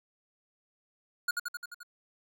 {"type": "tone with echo", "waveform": "square", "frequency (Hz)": 1439, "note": "F#6", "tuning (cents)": -49, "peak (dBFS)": -27, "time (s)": [1.28, 1.31], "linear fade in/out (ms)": 5, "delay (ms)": 87, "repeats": 6, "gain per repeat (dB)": -3, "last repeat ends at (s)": 1.832, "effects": []}